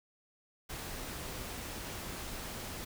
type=noise; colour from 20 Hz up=pink; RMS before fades=-42 dBFS; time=0.69-2.85 s; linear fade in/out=10 ms; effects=none